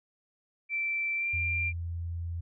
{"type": "tone with pitch glide", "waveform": "sine", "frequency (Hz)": [2337, 2378], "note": ["D7", "D7"], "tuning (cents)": [-9, 21], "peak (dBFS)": -28, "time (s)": [0.69, 1.73], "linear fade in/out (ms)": 50, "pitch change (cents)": 30, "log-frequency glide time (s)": [1.16, 1.3]}
{"type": "tone", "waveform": "sine", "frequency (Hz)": 84.9, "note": "F2", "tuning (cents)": -48, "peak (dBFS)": -32, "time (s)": [1.33, 2.41], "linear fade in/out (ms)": 10}
{"effects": []}